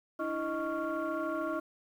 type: tone cluster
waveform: sine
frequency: 295.5 / 329 / 625 / 1110 / 1389 Hz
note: D4 / E4 / D#5 / C#6 / F6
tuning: +11 / -3 / +8 / +2 / -10 cents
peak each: -39 / -35 / -35 / -38 / -39 dBFS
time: 0.19-1.6 s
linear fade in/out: 10 ms
effects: tanh soft clip ceiling -25 dBFS + 10-bit